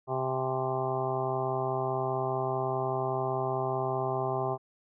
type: harmonic tone with a mistuned harmonic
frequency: 130.81 Hz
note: C3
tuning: in tune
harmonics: 1 / 2 / 3 / 4 / 5 / 6 / 7 / 8 / 9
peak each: -35 / -44 / -33 / -44 / -34 / -35 / -40 / -37 / -44 dBFS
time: 0.07-4.58 s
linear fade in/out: 50 ms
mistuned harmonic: 7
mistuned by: -89 cents
effects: none

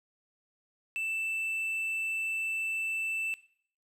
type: tone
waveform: triangle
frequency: 2653 Hz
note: E7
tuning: 10 cents sharp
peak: -29 dBFS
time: 0.96-3.34 s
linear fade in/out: 0 ms
effects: noise-tail reverb RT60 0.6 s tail -18 dB re dry

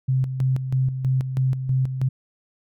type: tone with tremolo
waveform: sine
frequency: 130.81 Hz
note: C3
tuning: in tune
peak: -17 dBFS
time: 0.08-2.09 s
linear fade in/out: 10 ms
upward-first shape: square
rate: 3.1 Hz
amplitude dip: 60%
effects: none

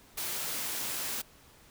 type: high-pass noise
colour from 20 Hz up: white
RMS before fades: -35 dBFS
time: 0.17-1.22 s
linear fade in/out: 10 ms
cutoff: 110 Hz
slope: 12 dB/octave
effects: pink hiss -58 dBFS RMS until 1.7 s

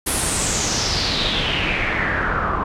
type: noise with low-pass filter sweep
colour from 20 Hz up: pink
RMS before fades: -21 dBFS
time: 0.06-2.64 s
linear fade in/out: 10 ms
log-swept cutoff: 11000 to 1100 Hz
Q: 4.6
effects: none

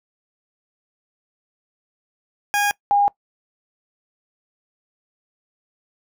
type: tone pair in turn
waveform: 20% pulse / sine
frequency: 819 / 811.9 Hz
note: G#5 / G#5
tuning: -24 / -39 cents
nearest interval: unison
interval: 15 cents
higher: first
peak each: -12 / -13 dBFS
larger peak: first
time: 2.54-2.71 / 2.91-3.08 s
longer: neither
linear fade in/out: 0 ms
effects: noise-tail reverb RT60 0.1 s tail -22 dB re dry

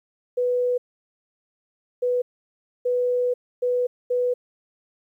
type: tone bursts at uneven times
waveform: sine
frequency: 493.9 Hz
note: B4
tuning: in tune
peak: -19 dBFS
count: 5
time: 0.37-0.78 / 2.02-2.22 / 2.85-3.34 / 3.62-3.87 / 4.1-4.34 s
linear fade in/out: 10 ms
effects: 10-bit

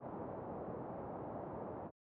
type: low-pass noise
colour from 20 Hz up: white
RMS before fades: -45 dBFS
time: 0-1.91 s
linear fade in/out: 50 ms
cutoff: 820 Hz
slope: 24 dB/octave
effects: high-pass 100 Hz 12 dB/octave

